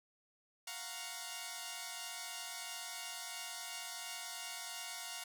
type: chord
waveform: 5% pulse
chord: Gb major seventh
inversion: third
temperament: equal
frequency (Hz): 698.5 / 740 / 932.3 / 1108.7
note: F5 / Gb5 / Bb5 / Db6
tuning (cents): 0 / 0 / 0 / 0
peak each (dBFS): -36 / -38 / -36 / -40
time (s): 0.67-5.24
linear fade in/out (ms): 5
effects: none